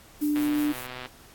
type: noise with tremolo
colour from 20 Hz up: violet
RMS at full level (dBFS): -37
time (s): 0.21-0.87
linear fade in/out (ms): 5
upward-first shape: triangle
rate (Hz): 5.6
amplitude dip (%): 65
type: tone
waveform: sine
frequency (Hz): 296.1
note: D4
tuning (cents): +14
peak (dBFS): -22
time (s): 0.21-0.73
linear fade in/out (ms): 20
type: click train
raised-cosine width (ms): 0.3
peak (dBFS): -21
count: 89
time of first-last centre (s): 0.36-1.058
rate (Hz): 126
effects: pink hiss -52 dBFS RMS until 1.34 s + AAC 64 kbps